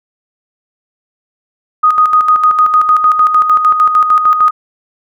sine tone with tremolo, 1244.5 Hz, D#6, in tune, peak -4 dBFS, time 1.83-4.51 s, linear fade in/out 10 ms, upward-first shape square, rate 6.6 Hz, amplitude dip 55%, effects none

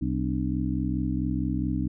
harmonic tone with a mistuned harmonic, 64.5 Hz, C2, 24 cents flat, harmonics 1 / 2 / 3 / 4 / 5, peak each -31 / -31 / -31 / -31 / -31 dBFS, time 0.01-1.88 s, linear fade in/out 10 ms, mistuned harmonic 5, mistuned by -120 cents, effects none

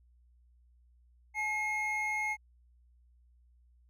triangle tone pair together, 853 / 2149 Hz, G#5 / C7, +46 / +46 cents, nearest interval octave + major third, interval 1600 cents, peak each -35 / -30 dBFS, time 1.34-2.37 s, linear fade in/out 50 ms, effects added 60 Hz sine -61 dBFS peak until 3.89 s

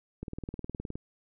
click train, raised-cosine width 3 ms, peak -24 dBFS, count 15, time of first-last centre 0.23-0.955 s, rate 19.3 Hz, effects none

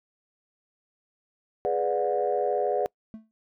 sine chord, G# half-diminished seventh, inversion none, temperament equal with one note detuned, 415.3 / 493.9 / 587.3 / 723.9 Hz, G#4 / B4 / D5 / F#5, 0 / 0 / 0 / -38 cents, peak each -28 dBFS, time 1.65-2.86 s, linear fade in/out 0 ms
triangle tone with exponential decay, 220 Hz, A3, in tune, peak -32 dBFS, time 3.14-3.31 s, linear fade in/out 0 ms, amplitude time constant 35 ms
effects noise-tail reverb RT60 0.1 s tail -26 dB re dry + tanh soft clip ceiling -14 dBFS

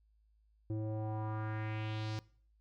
square tone with low-pass filter sweep, 108.5 Hz, A2, 24 cents flat, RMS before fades -38 dBFS, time 0.7-2.19 s, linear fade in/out 0 ms, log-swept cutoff 380 to 5300 Hz, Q 2.4, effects noise-tail reverb RT60 0.5 s tail -21 dB re dry + added 53 Hz sine -67 dBFS peak until 2.6 s

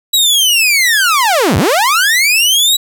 sawtooth linear two-way sweep, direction down then up, 3919 to 73.42 to 3919 Hz, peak -5 dBFS, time 0.13-2.77 s, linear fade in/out 10 ms, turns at 1.57 s, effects none

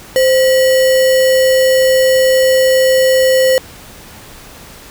sine tone with sample-and-hold, 521 Hz, C5, 7 cents flat, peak -7 dBFS, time 0.16-3.58 s, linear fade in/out 0 ms, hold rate 2450 Hz, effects pink hiss -36 dBFS RMS until 4.9 s

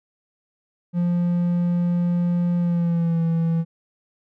triangle tone with pitch glide, 174.61 to 165.38 Hz, F3 to E3, 0 to +6 cents, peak -16 dBFS, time 0.93-3.65 s, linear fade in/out 50 ms, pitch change -94 cents, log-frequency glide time 2.57-3.22 s, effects none

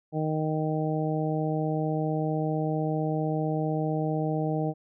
harmonic tone, 155.56 Hz, D#3, in tune, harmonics 1 / 2 / 3 / 4 / 5, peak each -28 / -31 / -33 / -34 / -35 dBFS, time 0.12-4.74 s, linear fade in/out 50 ms, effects none

